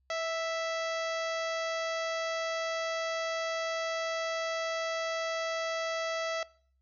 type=harmonic tone with a mistuned harmonic; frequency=659.3 Hz; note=E5; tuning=in tune; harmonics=1 / 2 / 3 / 4 / 5 / 6 / 7 / 8 / 9 / 10; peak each=-33 / -38 / -39 / -46 / -45 / -49 / -46 / -50 / -49 / -54 dBFS; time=0.1-6.43 s; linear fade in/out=2 ms; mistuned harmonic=1; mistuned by=-18 cents; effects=noise-tail reverb RT60 0.5 s tail -21 dB re dry + added 65 Hz sine -69 dBFS peak until 6.81 s